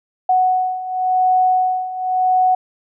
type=beating tone pair; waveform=sine; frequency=740 / 740.92 Hz; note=F#5 / F#5; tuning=0 / +2 cents; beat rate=0.92 Hz; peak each=-19 / -15 dBFS; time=0.29-2.55 s; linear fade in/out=5 ms; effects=none